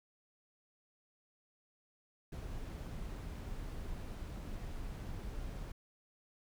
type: noise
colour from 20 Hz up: brown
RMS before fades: -43 dBFS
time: 2.32-5.72 s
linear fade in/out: 5 ms
effects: none